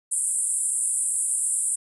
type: band-pass noise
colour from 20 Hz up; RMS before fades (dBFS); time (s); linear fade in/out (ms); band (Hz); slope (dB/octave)
white; -25; 0.11-1.76; 10; 8000 to 10000; 96
effects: none